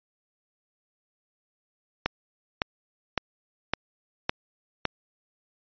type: click train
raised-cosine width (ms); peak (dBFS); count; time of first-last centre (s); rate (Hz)
0.3; -7; 6; 2.06-4.853; 1.79
effects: resampled to 11025 Hz